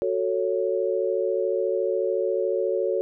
sine chord, F# minor, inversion none, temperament just, 370 / 444 / 555 Hz, F#4 / A4 / C#5, 0 / +16 / +2 cents, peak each -26 dBFS, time 0.02-3.01 s, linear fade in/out 0 ms, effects none

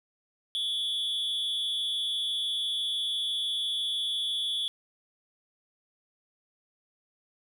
triangle tone with amplitude modulation, 3400 Hz, G#7, 40 cents sharp, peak -23 dBFS, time 0.55-4.68 s, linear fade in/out 0 ms, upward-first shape sine, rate 246 Hz, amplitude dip 75%, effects none

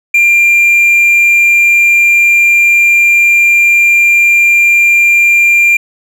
triangle tone with hard clipping, 2386 Hz, D7, 27 cents sharp, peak -5 dBFS, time 0.14-5.77 s, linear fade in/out 5 ms, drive 5 dB, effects none

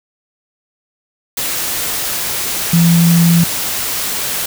sine tone in noise, 169.3 Hz, E3, 46 cents sharp, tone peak -7 dBFS, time 2.73-3.44 s, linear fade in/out 5 ms, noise white, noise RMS -19 dBFS, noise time 1.37-4.46 s, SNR +9 dB, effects none

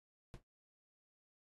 brown noise with exponential decay, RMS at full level -44 dBFS, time 0.34-0.43 s, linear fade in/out 0 ms, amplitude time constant 19 ms, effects AAC 32 kbps

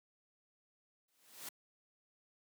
white noise with exponential growth, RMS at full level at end -43 dBFS, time 1.08-1.49 s, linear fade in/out 5 ms, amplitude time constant 87 ms, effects high-pass 150 Hz 12 dB/octave

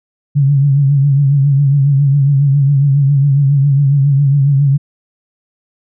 sine tone with vibrato, 140 Hz, C#3, 18 cents sharp, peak -7 dBFS, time 0.35-4.78 s, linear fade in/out 20 ms, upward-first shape triangle, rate 7.3 Hz, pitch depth 78 cents each way, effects none

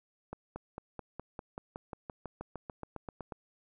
accelerating click train, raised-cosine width 1 ms, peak -26 dBFS, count 19, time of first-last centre 0.33-3.322 s, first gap 230 ms, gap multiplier 0.96, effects none

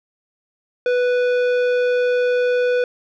sine tone with tanh clipping, 493.9 Hz, B4, in tune, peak -17 dBFS, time 0.86-2.84 s, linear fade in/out 2 ms, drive 13 dB, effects none

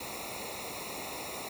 pink noise with comb filter, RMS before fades -40 dBFS, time 0-1.49 s, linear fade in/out 5 ms, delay 0.63 ms, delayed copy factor -1, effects none

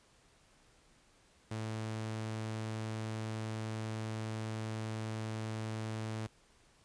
sawtooth tone, 110 Hz, A2, in tune, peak -33 dBFS, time 1.51-6.27 s, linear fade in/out 5 ms, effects pink hiss -66 dBFS RMS until 6.84 s + resampled to 22050 Hz

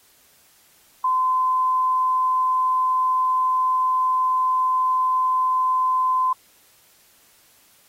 sine tone, 1026 Hz, C6, 34 cents flat, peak -17 dBFS, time 1.04-6.33 s, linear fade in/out 5 ms, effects white hiss -56 dBFS RMS until 7.88 s + AAC 48 kbps

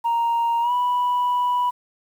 sine tone with pitch glide, 932.3 to 983.2 Hz, A#5 to B5, 0 to -8 cents, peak -16 dBFS, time 0.04-1.71 s, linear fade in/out 20 ms, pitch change +92 cents, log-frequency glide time 0.61-0.72 s, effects tanh soft clip ceiling -16 dBFS + 8-bit

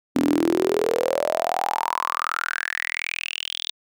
sawtooth tone with high-pass filter sweep, 41.33 Hz, E1, 5 cents sharp, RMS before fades -24 dBFS, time 0.15-3.71 s, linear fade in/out 10 ms, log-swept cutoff 260 to 3700 Hz, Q 9.2, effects none

